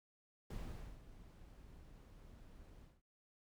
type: noise with ADSR envelope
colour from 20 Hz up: brown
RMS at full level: -44 dBFS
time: 0.5-3.02 s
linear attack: 6 ms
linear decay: 480 ms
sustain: -14 dB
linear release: 200 ms
effects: none